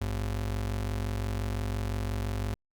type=ring-modulated tone; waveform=square; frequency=77.78 Hz; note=D#2; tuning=in tune; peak=-27 dBFS; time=0.01-2.54 s; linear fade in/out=0 ms; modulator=22.9 Hz; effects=Opus 48 kbps